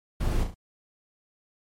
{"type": "noise with echo", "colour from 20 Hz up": "brown", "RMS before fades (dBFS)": -26, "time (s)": [0.2, 0.44], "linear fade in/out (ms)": 10, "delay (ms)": 35, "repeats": 3, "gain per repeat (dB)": -6, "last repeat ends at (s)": 0.545, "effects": ["MP3 64 kbps"]}